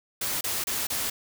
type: noise bursts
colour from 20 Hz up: white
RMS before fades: -29 dBFS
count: 4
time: 0.21-1.1 s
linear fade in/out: 5 ms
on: 200 ms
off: 30 ms
effects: none